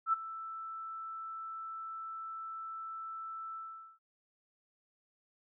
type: tone with ADSR envelope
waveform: sine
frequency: 1323 Hz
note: E6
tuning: 6 cents sharp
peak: -24 dBFS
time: 0.06-3.99 s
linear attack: 70 ms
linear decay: 16 ms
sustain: -16 dB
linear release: 440 ms
effects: none